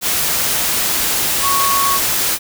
sine tone in noise, 1108.7 Hz, C#6, in tune, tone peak -15 dBFS, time 1.41-2 s, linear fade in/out 50 ms, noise white, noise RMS -17 dBFS, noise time 0.01-2.39 s, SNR -1 dB, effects none

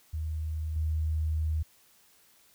sine tone with level steps, 78.3 Hz, D#2, 11 cents sharp, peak -30 / -26 dBFS, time 0.13-1.63 s, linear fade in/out 10 ms, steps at 0.76 s, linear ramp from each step 2 ms, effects white hiss -62 dBFS RMS until 2.54 s

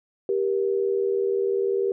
sine tone pair together, 392.8 / 473.1 Hz, G4 / A#4, +4 / +26 cents, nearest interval minor third, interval 322 cents, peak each -22 / -26 dBFS, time 0.29-1.92 s, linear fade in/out 2 ms, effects none

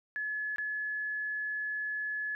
sine tone with dropouts, 1708 Hz, G#6, 48 cents sharp, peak -32 dBFS, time 0.16-2.35 s, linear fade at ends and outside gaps 0 ms, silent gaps 0.56-0.583 s, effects none

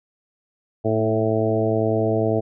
harmonic tone with a mistuned harmonic, 110 Hz, A2, in tune, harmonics 1 / 2 / 3 / 4 / 5 / 6 / 7, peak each -24 / -27 / -25 / -23 / -28 / -24 / -34 dBFS, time 0.84-2.41 s, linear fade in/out 20 ms, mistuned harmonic 2, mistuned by +16 cents, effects none

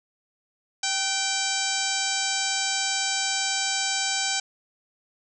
harmonic tone with a mistuned harmonic, 782 Hz, G5, 4 cents flat, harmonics 1 / 2 / 3 / 4 / 5 / 6 / 7 / 8 / 9 / 10, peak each -33 / -33 / -33 / -33 / -33 / -33 / -33 / -33 / -33 / -33 dBFS, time 0.83-4.4 s, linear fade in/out 5 ms, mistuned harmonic 2, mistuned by -48 cents, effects none

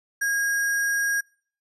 sine tone with sample-and-hold, 1635 Hz, G#6, 28 cents flat, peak -21 dBFS, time 0.21-1.21 s, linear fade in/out 10 ms, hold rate 7350 Hz, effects noise-tail reverb RT60 0.5 s tail -26 dB re dry + resampled to 32000 Hz

